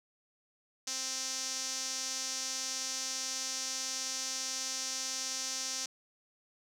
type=tone with band-pass filter; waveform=sawtooth; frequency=261.6 Hz; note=C4; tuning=in tune; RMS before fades=-37 dBFS; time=0.87-5.86 s; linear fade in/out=5 ms; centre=5900 Hz; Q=3.6; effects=none